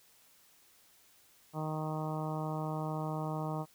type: harmonic tone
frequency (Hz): 155.56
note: D#3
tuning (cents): 0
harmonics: 1 / 2 / 3 / 4 / 5 / 6 / 7 / 8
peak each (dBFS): -36 / -42 / -45 / -43 / -43 / -45 / -46 / -49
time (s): 1.53-3.66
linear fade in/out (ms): 50
effects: white hiss -64 dBFS RMS until 3.74 s